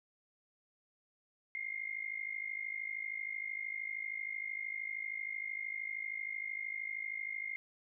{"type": "tone with amplitude modulation", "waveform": "sine", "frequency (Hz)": 2121, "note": "C7", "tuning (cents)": 23, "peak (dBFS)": -34, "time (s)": [1.55, 7.56], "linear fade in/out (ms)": 0, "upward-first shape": "sine", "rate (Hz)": 53, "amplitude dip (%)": 85, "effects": []}